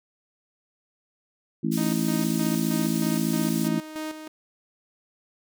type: harmonic tone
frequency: 54.9 Hz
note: A1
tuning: 3 cents flat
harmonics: 3 / 4 / 5 / 6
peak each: -28 / -26 / -29 / -30 dBFS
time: 1.63-3.8 s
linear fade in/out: 10 ms
type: high-pass noise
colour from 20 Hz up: pink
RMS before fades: -36 dBFS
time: 1.71-3.69 s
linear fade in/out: 20 ms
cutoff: 4500 Hz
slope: 12 dB/octave
type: tone with tremolo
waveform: sawtooth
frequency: 311.1 Hz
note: D#4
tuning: in tune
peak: -26 dBFS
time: 1.77-4.28 s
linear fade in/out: 10 ms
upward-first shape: square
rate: 3.2 Hz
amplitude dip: 60%
effects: none